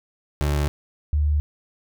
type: tone pair in turn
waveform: 30% pulse / sine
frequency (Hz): 73 / 74.32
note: D2 / D2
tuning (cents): -10 / +21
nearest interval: unison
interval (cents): 31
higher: second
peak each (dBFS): -17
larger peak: neither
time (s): 0.41-0.68 / 1.13-1.4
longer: neither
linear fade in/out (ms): 0
effects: none